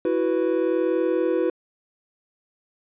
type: chord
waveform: triangle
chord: E suspended second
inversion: none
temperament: equal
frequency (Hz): 329.6 / 370 / 493.9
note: E4 / F#4 / B4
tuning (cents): 0 / 0 / 0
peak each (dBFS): -22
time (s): 0.05-1.5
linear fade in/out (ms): 2
effects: resampled to 8000 Hz